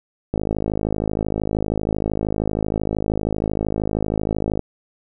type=click train; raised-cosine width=2 ms; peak=-8 dBFS; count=226; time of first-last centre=0.34-4.593 s; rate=52.9 Hz; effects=none